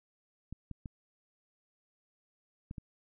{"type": "clicks", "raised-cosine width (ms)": 5, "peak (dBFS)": -29, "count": 5, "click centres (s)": [0.526, 0.713, 0.858, 2.711, 2.782], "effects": []}